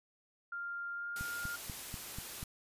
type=tone with pitch glide; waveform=sine; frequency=1396.9 to 1407.4 Hz; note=F6 to F6; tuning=0 to +13 cents; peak=-38 dBFS; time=0.52-1.56 s; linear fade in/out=5 ms; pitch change=+13 cents; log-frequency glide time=0.94-1.07 s
type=noise; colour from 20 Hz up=white; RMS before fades=-45 dBFS; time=1.16-2.44 s; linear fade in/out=2 ms
type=click train; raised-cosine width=5 ms; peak=-30 dBFS; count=6; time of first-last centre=1.21-2.43 s; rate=4.1 Hz
effects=resampled to 32000 Hz